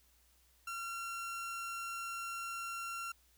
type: tone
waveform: 30% pulse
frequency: 1369 Hz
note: F6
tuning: 35 cents flat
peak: -37 dBFS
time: 0.67-3.12 s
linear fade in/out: 5 ms
effects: added 60 Hz sine -70 dBFS peak until 3.37 s + white hiss -70 dBFS RMS until 3.37 s